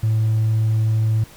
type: tone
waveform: triangle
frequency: 110 Hz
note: A2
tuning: in tune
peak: -12 dBFS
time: 0.03-1.24 s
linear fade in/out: 5 ms
effects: tanh soft clip ceiling -11 dBFS + pink hiss -45 dBFS RMS until 1.36 s